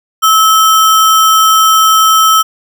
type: tone with sample-and-hold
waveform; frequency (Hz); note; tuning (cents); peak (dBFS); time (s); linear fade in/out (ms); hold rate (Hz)
sine; 1299; E6; -26; -4; 0.22-2.43; 20; 4410
effects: none